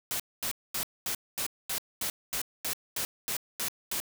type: noise bursts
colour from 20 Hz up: white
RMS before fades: -32 dBFS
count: 13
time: 0.11-4.001 s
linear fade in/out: 0 ms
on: 87 ms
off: 230 ms
effects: none